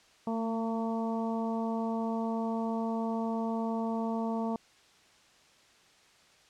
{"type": "harmonic tone with a mistuned harmonic", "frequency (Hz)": 226.7, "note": "A#3", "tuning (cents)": -48, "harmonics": [1, 2, 3, 4, 5], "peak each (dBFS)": [-31, -38, -38, -39, -45], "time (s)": [0.27, 4.56], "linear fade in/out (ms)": 2, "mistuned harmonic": 1, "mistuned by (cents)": -16, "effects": ["white hiss -61 dBFS RMS until 6.49 s", "low-pass 6000 Hz 12 dB/octave"]}